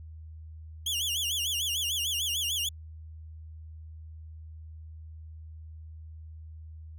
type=tone with vibrato; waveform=sawtooth; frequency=3104 Hz; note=G7; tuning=18 cents flat; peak=-25 dBFS; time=0.86-2.69 s; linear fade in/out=5 ms; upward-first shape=sine; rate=6.7 Hz; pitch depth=190 cents each way; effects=added 79 Hz sine -42 dBFS peak until 6.98 s